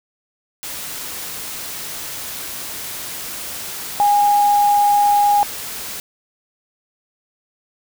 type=tone in noise; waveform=sine; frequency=820 Hz; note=G#5; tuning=22 cents flat; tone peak=-11 dBFS; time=4-5.43 s; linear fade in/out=0 ms; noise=white; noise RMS=-29 dBFS; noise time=0.63-6 s; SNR=+15 dB; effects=none